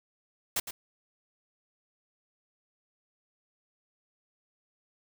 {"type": "noise with echo", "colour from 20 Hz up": "white", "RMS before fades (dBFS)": -29, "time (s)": [0.56, 0.6], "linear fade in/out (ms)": 5, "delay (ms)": 110, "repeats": 1, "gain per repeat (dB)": -10, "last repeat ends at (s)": 0.71, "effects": []}